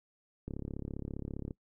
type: click train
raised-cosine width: 3 ms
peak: -26 dBFS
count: 37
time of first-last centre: 0.48-1.509 s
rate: 35 Hz
effects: noise-tail reverb RT60 0.1 s tail -22 dB re dry